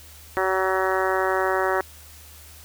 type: harmonic tone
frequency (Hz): 188.8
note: F#3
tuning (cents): +35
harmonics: 2 / 3 / 4 / 5 / 6 / 7 / 8 / 9 / 10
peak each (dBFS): -25 / -27 / -28 / -29 / -30 / -30 / -31 / -32 / -32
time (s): 0.37-1.81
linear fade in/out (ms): 0
effects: added 76 Hz sine -47 dBFS peak until 2.64 s + white hiss -47 dBFS RMS until 2.64 s